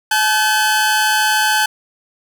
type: tone pair together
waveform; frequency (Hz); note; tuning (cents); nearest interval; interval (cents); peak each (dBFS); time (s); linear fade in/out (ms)
sawtooth; 856.7 / 1530; A5 / G6; -46 / -42; minor seventh; 1004; -12; 0.11-1.66; 5
effects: none